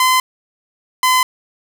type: tone pair in turn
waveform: sawtooth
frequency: 1026 / 1020.3 Hz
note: C6 / C6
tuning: -34 / -44 cents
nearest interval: unison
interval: 10 cents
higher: first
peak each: -7 dBFS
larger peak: neither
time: 0-0.2 / 1.03-1.23 s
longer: neither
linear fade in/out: 2 ms
effects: none